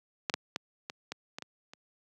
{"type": "clicks", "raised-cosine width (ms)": 0.2, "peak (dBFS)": [-11, -11, -14, -20, -19, -21, -23, -30], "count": 8, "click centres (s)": [0.298, 0.34, 0.561, 0.899, 1.12, 1.385, 1.423, 1.735], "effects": ["high-pass 150 Hz 12 dB/octave"]}